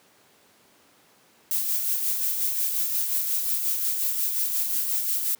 violet noise with tremolo, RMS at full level -24 dBFS, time 1.51-5.35 s, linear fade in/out 0 ms, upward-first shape sine, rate 5.6 Hz, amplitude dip 40%, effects pink hiss -58 dBFS RMS until 5.39 s + high-pass 200 Hz 12 dB/octave

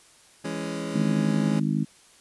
25% pulse chord, C# minor, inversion first, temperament equal with one note detuned, 166.44 / 207.7 / 277.2 Hz, E3 / G#3 / C#4, +17 / 0 / 0 cents, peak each -30 dBFS, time 0.44-1.6 s, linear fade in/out 10 ms
harmonic tone, 51.91 Hz, G#1, in tune, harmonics 3 / 4 / 5 / 6, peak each -26 / -26 / -29 / -33 dBFS, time 0.94-1.85 s, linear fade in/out 20 ms
effects white hiss -55 dBFS RMS until 2.2 s + resampled to 24000 Hz

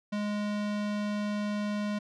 square tone, 207.7 Hz, G#3, in tune, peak -30 dBFS, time 0.12-1.99 s, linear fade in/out 10 ms, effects low-pass 5000 Hz 12 dB/octave

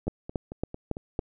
two click trains, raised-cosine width 2 ms, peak -23 / -14 dBFS, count 6 / 5, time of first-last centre 0.07-1.194 / 0.08-1.191 s, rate 4.45 / 3.6 Hz, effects none

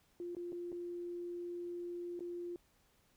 sine tone with dropouts, 349.2 Hz, F4, in tune, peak -40 dBFS, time 0.2-2.56 s, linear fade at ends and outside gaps 1 ms, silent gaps 0.35-0.367 / 0.521-0.528 / 0.719-0.726 / 2.193-2.206 s, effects pink hiss -72 dBFS RMS until 3.16 s

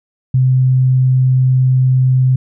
sine tone, 129.2 Hz, C3, 21 cents flat, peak -8 dBFS, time 0.34-2.36 s, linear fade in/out 5 ms, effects none

